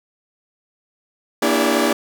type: tone cluster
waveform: sawtooth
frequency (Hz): 236.1 / 293.5 / 330.5 / 402.2 / 574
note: A#3 / D4 / E4 / G4 / D5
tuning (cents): +22 / -1 / +5 / +44 / -40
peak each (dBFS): -18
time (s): 1.42-1.93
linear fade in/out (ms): 5
effects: none